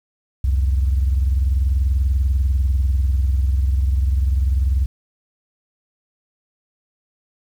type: tone pair together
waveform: sine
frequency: 65.79 / 86.1 Hz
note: C2 / F2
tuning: +10 / -24 cents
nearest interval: perfect fourth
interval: 466 cents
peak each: -14 / -22 dBFS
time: 0.44-4.86 s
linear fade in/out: 5 ms
effects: tanh soft clip ceiling -10 dBFS + 8-bit